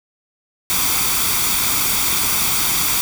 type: noise with comb filter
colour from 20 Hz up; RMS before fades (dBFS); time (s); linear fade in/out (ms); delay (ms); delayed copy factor
white; -18; 0.7-3.01; 0; 0.86; +0.55
effects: none